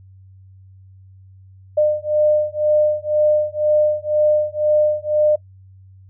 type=beating tone pair; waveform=sine; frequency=603 / 605 Hz; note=D5 / D#5; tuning=+46 / -49 cents; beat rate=2 Hz; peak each=-17 dBFS; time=1.77-5.36 s; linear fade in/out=10 ms; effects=noise-tail reverb RT60 0.1 s tail -20 dB re dry + added 95 Hz sine -42 dBFS peak until 6.09 s